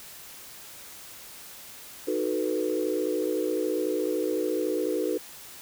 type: chord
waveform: sine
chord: B dominant seventh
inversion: first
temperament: equal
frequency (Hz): 311.1 / 370 / 440 / 493.9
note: D#4 / F#4 / A4 / B4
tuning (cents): 0 / 0 / 0 / 0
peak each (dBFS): -30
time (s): 2.07-5.18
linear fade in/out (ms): 10
effects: tanh soft clip ceiling -14 dBFS + white hiss -45 dBFS RMS until 5.61 s